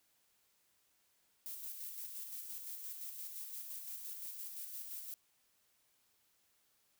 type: noise with tremolo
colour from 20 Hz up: violet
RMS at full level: -45 dBFS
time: 1.46-5.14 s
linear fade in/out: 0 ms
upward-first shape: square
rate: 5.8 Hz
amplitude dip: 35%
effects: white hiss -75 dBFS RMS until 6.99 s